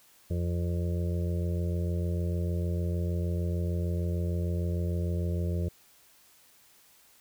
harmonic tone, 86.6 Hz, F2, 14 cents flat, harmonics 1 / 2 / 4 / 5 / 6 / 7, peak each -28 / -34 / -40 / -42 / -44 / -45 dBFS, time 0.3-5.69 s, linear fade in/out 10 ms, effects white hiss -60 dBFS RMS until 7.2 s

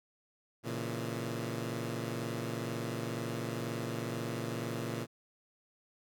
15% pulse chord, A# diminished, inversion none, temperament equal, 116.54 / 138.59 / 164.81 Hz, A#2 / C#3 / E3, 0 / 0 / 0 cents, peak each -31 / -35 / -36 dBFS, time 0.63-5.07 s, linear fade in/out 50 ms, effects none

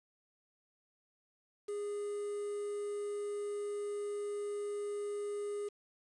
triangle tone with quantisation, 411 Hz, G#4, 18 cents flat, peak -34 dBFS, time 1.68-5.69 s, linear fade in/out 10 ms, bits 9, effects resampled to 24000 Hz

